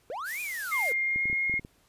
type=linear two-way sweep; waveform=triangle; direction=up then down; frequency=439.5 to 2500 to 439.5 Hz; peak=-31 dBFS; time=0.1-0.92 s; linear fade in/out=0 ms; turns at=0.41 s
type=noise; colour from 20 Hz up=blue; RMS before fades=-39 dBFS; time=0.24-0.94 s; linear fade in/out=50 ms
type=tone with pitch glide; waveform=sine; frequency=2119 to 2144 Hz; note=C7 to C7; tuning=+21 to +42 cents; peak=-25 dBFS; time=0.71-1.6 s; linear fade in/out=20 ms; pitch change=+21 cents; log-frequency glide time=1.04-1.27 s
type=clicks; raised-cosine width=3 ms; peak=-28 dBFS; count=8; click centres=1.16 / 1.256 / 1.299 / 1.329 / 1.497 / 1.54 / 1.595 / 1.649 s
effects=pink hiss -65 dBFS RMS until 1.88 s + resampled to 32000 Hz

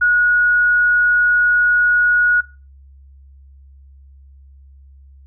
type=tone; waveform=sine; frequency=1454 Hz; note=F#6; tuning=31 cents flat; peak=-11 dBFS; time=0.01-2.41 s; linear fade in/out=10 ms; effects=noise-tail reverb RT60 0.3 s tail -19 dB re dry + added 68 Hz sine -41 dBFS peak until 5.26 s

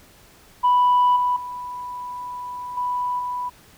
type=tone with level steps; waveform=sine; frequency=987.8 Hz; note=B5; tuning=in tune; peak=-12 / -17 / -29 / -21 / -24 dBFS; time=0.63-3.5 s; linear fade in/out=20 ms; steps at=1.16 / 1.36 / 2.77 / 3.19 s; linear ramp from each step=5 ms; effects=tanh soft clip ceiling -11 dBFS + pink hiss -51 dBFS RMS until 3.77 s

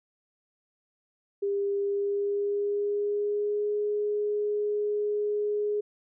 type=tone with pitch glide; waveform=sine; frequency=400.9 to 416.5 Hz; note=G4 to G#4; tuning=+39 to +5 cents; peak=-25 dBFS; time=1.42-5.81 s; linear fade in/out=10 ms; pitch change=+66 cents; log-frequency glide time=1.79-3.71 s; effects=none

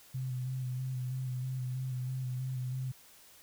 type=tone with vibrato; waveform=sine; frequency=128.3 Hz; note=C3; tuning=34 cents flat; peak=-33 dBFS; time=0.14-2.92 s; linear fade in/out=10 ms; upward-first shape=square; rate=3.1 Hz; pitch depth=24 cents each way; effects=white hiss -58 dBFS RMS until 3.42 s

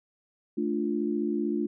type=chord; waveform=sine; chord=D minor; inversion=second; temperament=equal; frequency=220 / 293.7 / 349.2 Hz; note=A3 / D4 / F4; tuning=0 / 0 / 0 cents; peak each=-30 dBFS; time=0.57-1.67 s; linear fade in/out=10 ms; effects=none

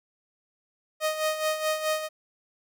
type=tone with tremolo; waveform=sawtooth; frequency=622.3 Hz; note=D#5; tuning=in tune; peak=-19 dBFS; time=1-2.09 s; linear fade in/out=50 ms; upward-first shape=sine; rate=4.7 Hz; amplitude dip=65%; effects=none

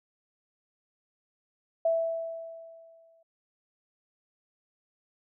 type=tone with exponential decay; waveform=sine; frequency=659.3 Hz; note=E5; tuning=in tune; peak=-21 dBFS; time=1.85-3.23 s; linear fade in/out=5 ms; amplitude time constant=300 ms; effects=none

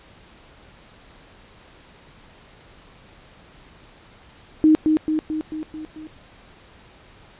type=tone with echo; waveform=sine; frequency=311.1 Hz; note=D#4; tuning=in tune; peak=-10 dBFS; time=4.64-4.75 s; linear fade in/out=0 ms; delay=220 ms; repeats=6; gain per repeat=-4 dB; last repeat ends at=6.07 s; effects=pink hiss -49 dBFS RMS until 7.39 s + resampled to 8000 Hz

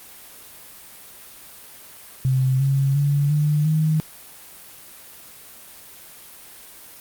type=tone with pitch steps; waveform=sine; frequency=130.81 / 136.76 / 142.98 / 149.48 / 156.28 Hz; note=C3 / C#3 / D3 / D3 / D#3; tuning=0 / -23 / -46 / +31 / +8 cents; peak=-16 dBFS; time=2.25-4 s; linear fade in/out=0 ms; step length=350 ms; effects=white hiss -43 dBFS RMS until 7 s + Opus 32 kbps

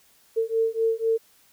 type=beating tone pair; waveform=sine; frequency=448.9 / 452.9 Hz; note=A4 / A#4; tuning=+35 / -50 cents; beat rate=4 Hz; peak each=-24 dBFS; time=0.36-1.18 s; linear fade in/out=20 ms; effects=white hiss -59 dBFS RMS until 1.52 s

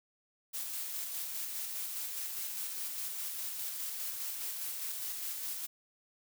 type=noise with tremolo; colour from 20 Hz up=blue; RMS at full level=-38 dBFS; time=0.53-5.67 s; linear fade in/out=20 ms; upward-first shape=square; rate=4.9 Hz; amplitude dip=25%; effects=none

